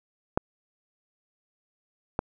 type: clicks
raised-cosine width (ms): 1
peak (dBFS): -8 / -11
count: 2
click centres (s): 0.375 / 2.191
effects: none